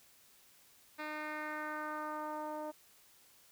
10% pulse tone with low-pass filter sweep, 304.8 Hz, D#4, 36 cents flat, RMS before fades -41 dBFS, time 0.98-2.72 s, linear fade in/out 20 ms, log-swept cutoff 2900 to 730 Hz, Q 2.1, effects white hiss -64 dBFS RMS until 3.51 s

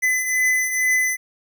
square beating tone pair, 2014 / 2016.2 Hz, B6 / B6, +33 / +35 cents, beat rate 2.2 Hz, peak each -26 / -19 dBFS, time 0.02-1.17 s, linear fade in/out 20 ms, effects none

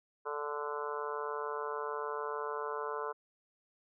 harmonic tone, 146.83 Hz, D3, in tune, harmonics 3 / 4 / 5 / 6 / 7 / 8 / 9 / 10, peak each -39 / -45 / -50 / -46 / -40 / -47 / -44 / -48 dBFS, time 0.25-3.13 s, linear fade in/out 20 ms, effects none

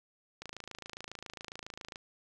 click train, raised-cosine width 0.2 ms, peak -25 dBFS, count 43, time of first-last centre 0.42-1.958 s, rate 27.3 Hz, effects none

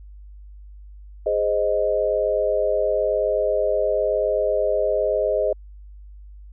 sine chord, Ab major, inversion none, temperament equal, 415.3 / 523.3 / 622.3 Hz, Ab4 / C5 / Eb5, 0 / 0 / 0 cents, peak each -24 / -23 / -21 dBFS, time 1.26-5.53 s, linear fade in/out 5 ms, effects added 50 Hz sine -39 dBFS peak until 6.52 s

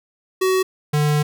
square tone pair in turn, 375.4 / 148.98 Hz, F#4 / D3, +25 / +25 cents, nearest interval octave + major third, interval 1600 cents, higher first, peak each -16 / -16 dBFS, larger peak neither, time 0.41-0.63 / 0.93-1.23 s, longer second, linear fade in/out 10 ms, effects none

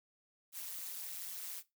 blue noise with amplitude modulation, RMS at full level -40 dBFS, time 0.52-1.63 s, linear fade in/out 50 ms, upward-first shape sine, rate 180 Hz, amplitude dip 100%, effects noise-tail reverb RT60 0.2 s tail -17 dB re dry

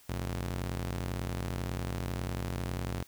sawtooth ring-modulated tone, 90.1 Hz, F#2, 45 cents flat, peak -26 dBFS, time 0.09-3.03 s, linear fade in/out 5 ms, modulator 26 Hz, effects white hiss -59 dBFS RMS until 3.07 s

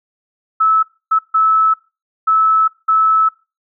sine tone bursts at uneven times, 1304 Hz, E6, 19 cents flat, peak -9 dBFS, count 5, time 0.6-0.83 / 1.11-1.19 / 1.34-1.74 / 2.27-2.68 / 2.88-3.29 s, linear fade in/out 10 ms, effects noise-tail reverb RT60 0.3 s tail -22 dB re dry

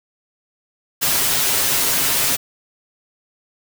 white noise with comb filter, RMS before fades -18 dBFS, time 1.01-2.37 s, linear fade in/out 20 ms, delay 7.4 ms, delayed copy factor +1, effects none

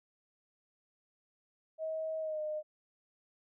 sine tone with pitch glide, 636 to 611.9 Hz, D#5 to D#5, +38 to -29 cents, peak -34 dBFS, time 1.78-2.63 s, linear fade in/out 50 ms, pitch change -67 cents, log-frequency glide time 2.2-2.41 s, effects none

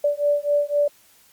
sine beating tone pair, 580 / 583.9 Hz, D5 / D5, -22 / -10 cents, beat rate 3.9 Hz, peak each -21 dBFS, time 0.04-0.88 s, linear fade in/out 5 ms, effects white hiss -55 dBFS RMS until 1.32 s + Opus 48 kbps

